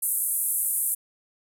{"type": "band-pass noise", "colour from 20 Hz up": "white", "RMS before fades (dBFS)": -26, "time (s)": [0.02, 0.95], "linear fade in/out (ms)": 10, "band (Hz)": [8900, 13000], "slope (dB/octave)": 48, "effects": []}